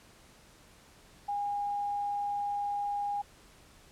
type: tone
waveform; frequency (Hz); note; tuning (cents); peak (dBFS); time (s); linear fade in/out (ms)
sine; 815; G#5; -33; -30; 1.28-3.22; 10
effects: pink hiss -58 dBFS RMS until 3.91 s + low-pass 11000 Hz 12 dB/octave